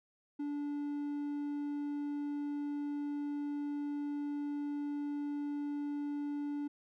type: tone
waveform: triangle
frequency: 290 Hz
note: D4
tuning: 22 cents flat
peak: -33 dBFS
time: 0.39-6.68 s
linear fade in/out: 10 ms
effects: none